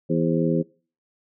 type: harmonic tone with a mistuned harmonic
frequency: 82.41 Hz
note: E2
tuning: in tune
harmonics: 2 / 3 / 4 / 5 / 6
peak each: -23 / -25 / -26 / -27 / -28 dBFS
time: 0.09-0.63 s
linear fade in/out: 20 ms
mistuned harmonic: 6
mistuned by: +100 cents
effects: noise-tail reverb RT60 0.4 s tail -24 dB re dry